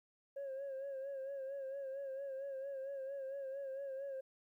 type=tone with vibrato; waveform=sine; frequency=544 Hz; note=C#5; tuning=33 cents flat; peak=-39 dBFS; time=0.36-4.21 s; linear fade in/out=10 ms; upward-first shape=sine; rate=4.4 Hz; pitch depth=52 cents each way; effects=tanh soft clip ceiling -39 dBFS + 13-bit